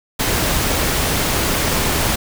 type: noise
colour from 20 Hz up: pink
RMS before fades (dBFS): -18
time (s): 0.19-2.16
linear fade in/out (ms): 10
effects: none